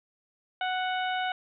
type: harmonic tone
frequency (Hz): 740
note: F#5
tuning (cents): 0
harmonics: 1 / 2 / 3 / 4 / 5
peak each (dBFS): -29 / -33 / -39 / -38 / -42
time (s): 0.61-1.32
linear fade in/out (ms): 2
effects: none